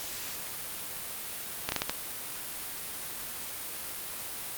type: slowing click train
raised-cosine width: 0.2 ms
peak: -10 dBFS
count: 5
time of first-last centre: 1.69-1.896 s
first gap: 31 ms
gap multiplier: 1.35
effects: white hiss -38 dBFS RMS until 4.57 s + Opus 48 kbps